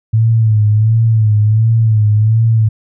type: tone with vibrato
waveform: sine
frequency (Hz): 109.6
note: A2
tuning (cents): -6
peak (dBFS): -7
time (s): 0.13-2.69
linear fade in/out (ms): 10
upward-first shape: sine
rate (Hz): 1.4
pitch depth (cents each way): 67
effects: none